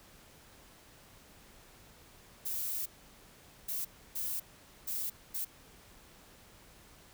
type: noise bursts at uneven times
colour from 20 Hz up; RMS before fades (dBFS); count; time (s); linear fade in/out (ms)
violet; -36; 5; 2.45-2.86 / 3.68-3.85 / 4.15-4.4 / 4.87-5.1 / 5.34-5.45; 10
effects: pink hiss -58 dBFS RMS until 7.13 s